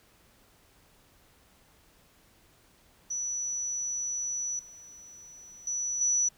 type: tone with level steps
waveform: sine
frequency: 5920 Hz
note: F#8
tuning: in tune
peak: -30 / -47 / -29 / -23 dBFS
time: 3.1-6.29 s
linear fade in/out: 10 ms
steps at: 4.59 / 5.67 / 6.01 s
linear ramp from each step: 2 ms
effects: pink hiss -62 dBFS RMS until 6.37 s